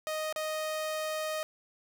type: tone with dropouts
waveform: sawtooth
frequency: 622.3 Hz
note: D#5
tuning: in tune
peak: -28 dBFS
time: 0.07-1.43 s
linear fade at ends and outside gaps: 0 ms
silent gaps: 0.326-0.361 s
effects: none